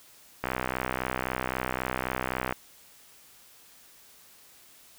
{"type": "click train", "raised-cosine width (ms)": 0.5, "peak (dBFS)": -13, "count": 134, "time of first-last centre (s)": [0.44, 2.525], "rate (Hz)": 63.8, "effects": ["white hiss -55 dBFS RMS until 4.98 s"]}